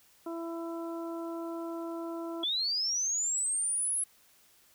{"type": "harmonic tone", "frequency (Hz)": 333.7, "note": "E4", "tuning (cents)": 21, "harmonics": [1, 2, 3, 4], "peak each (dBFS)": [-36, -42, -46, -48], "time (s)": [0.26, 2.44], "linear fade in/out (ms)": 5}
{"type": "linear sweep", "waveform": "sine", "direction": "up", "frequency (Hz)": [3331, 10890], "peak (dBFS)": -28, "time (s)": [2.43, 4.04], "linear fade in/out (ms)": 5}
{"effects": ["white hiss -63 dBFS RMS until 4.74 s"]}